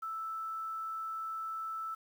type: tone with quantisation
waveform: sine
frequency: 1318.5 Hz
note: E6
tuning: in tune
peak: -36 dBFS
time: 0.02-1.95 s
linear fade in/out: 10 ms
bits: 10
effects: none